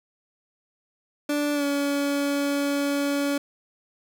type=tone with pitch glide; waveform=30% pulse; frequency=292.4 to 283.6 Hz; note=D4 to C#4; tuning=-7 to +40 cents; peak=-20 dBFS; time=1.29-3.38 s; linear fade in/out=5 ms; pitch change=-53 cents; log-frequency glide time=1.54-1.64 s; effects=none